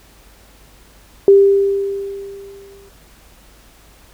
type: tone with exponential decay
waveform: sine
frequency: 395.9 Hz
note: G4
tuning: 17 cents sharp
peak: -3 dBFS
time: 1.28-2.89 s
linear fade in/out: 1 ms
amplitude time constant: 350 ms
effects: added 50 Hz sine -48 dBFS peak until 4.13 s + pink hiss -48 dBFS RMS until 4.13 s